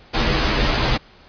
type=noise with comb filter; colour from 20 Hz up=pink; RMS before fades=-18 dBFS; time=0.13-0.98 s; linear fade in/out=20 ms; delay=11 ms; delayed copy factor=-0.7; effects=pink hiss -48 dBFS RMS until 1.28 s + resampled to 11025 Hz